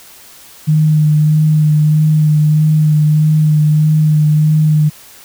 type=tone with vibrato; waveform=sine; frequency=153.1 Hz; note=D#3; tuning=28 cents flat; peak=-7 dBFS; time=0.67-4.9 s; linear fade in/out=20 ms; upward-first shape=sine; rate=1.6 Hz; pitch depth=19 cents each way; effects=white hiss -39 dBFS RMS until 5.24 s